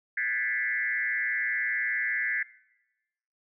sine tone with frequency modulation, 1864.7 Hz, A#6, in tune, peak -26 dBFS, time 0.17-2.43 s, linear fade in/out 5 ms, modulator 115 Hz, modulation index 2.3, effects noise-tail reverb RT60 1.0 s tail -21 dB re dry

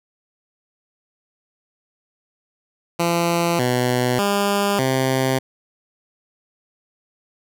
10% pulse tone with pitch steps, 170.5 / 124.5 / 201.5 / 131.5 Hz, F3 / B2 / G3 / C3, -41 / +14 / +48 / +9 cents, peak -9 dBFS, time 2.99-5.39 s, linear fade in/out 10 ms, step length 600 ms, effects none

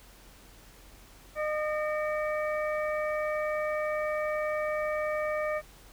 harmonic tone with a mistuned harmonic, 610 Hz, D#5, 34 cents flat, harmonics 1 / 2 / 3 / 4, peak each -29 / -36 / -38 / -40 dBFS, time 1.35-5.62 s, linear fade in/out 50 ms, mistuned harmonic 4, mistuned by -110 cents, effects added 44 Hz sine -55 dBFS peak until 5.92 s + pink hiss -55 dBFS RMS until 5.92 s

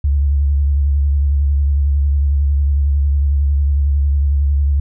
sine tone with vibrato, 70.8 Hz, C#2, 37 cents sharp, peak -11 dBFS, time 0.04-4.8 s, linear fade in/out 5 ms, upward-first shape sine, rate 11 Hz, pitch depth 51 cents each way, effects none

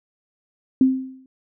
sine tone with exponential decay, 261.6 Hz, C4, in tune, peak -9 dBFS, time 0.81-1.26 s, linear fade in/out 2 ms, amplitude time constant 96 ms, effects none

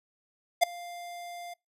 square tone with ADSR envelope, 698.5 Hz, F5, in tune, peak -16 dBFS, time 0.61-1.54 s, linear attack 23 ms, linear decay 5 ms, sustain -24 dB, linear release 9 ms, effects noise-tail reverb RT60 0.2 s tail -25 dB re dry + resampled to 32000 Hz

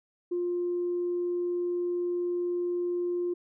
sine tone, 352.1 Hz, F4, 14 cents sharp, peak -26 dBFS, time 0.31-3.34 s, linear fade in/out 10 ms, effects tanh soft clip ceiling -22 dBFS

